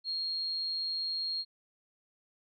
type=tone; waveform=sine; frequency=4255 Hz; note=C8; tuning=28 cents sharp; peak=-31 dBFS; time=0.04-1.45 s; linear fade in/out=50 ms; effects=MP3 32 kbps